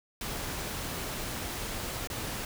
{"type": "noise with dropouts", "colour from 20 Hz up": "pink", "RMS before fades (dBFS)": -36, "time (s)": [0.21, 2.45], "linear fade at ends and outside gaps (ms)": 2, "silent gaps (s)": [2.073, 2.1], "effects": []}